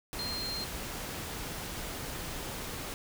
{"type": "tone in noise", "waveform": "sine", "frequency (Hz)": 4186, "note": "C8", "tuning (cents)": 0, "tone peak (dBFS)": -35, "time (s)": [0.19, 0.64], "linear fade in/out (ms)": 0, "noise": "pink", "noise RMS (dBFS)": -39, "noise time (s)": [0.13, 2.94], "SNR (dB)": 1, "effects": []}